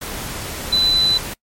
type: tone in noise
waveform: sine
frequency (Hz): 4000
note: B7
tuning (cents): +21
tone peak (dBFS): -13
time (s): 0.72-1.18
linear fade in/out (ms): 10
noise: pink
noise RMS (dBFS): -28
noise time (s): 0.01-1.34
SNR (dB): +12
effects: noise-tail reverb RT60 0.1 s tail -24 dB re dry + MP3 64 kbps